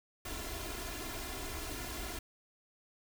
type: noise with comb filter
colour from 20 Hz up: pink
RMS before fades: -41 dBFS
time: 0.25-2.19 s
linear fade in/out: 5 ms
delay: 2.9 ms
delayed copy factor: +0.7
effects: none